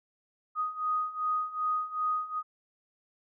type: beating tone pair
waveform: sine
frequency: 1244.5 / 1247.1 Hz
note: D#6 / D#6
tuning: 0 / +4 cents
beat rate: 2.6 Hz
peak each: -33 / -30 dBFS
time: 0.55-2.43 s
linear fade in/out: 50 ms
effects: none